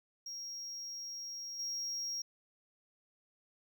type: tone with level steps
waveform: triangle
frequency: 5600 Hz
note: F8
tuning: 4 cents sharp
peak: -40 / -35 dBFS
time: 0.26-2.22 s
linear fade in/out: 5 ms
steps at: 1.59 s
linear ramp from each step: 5 ms
effects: none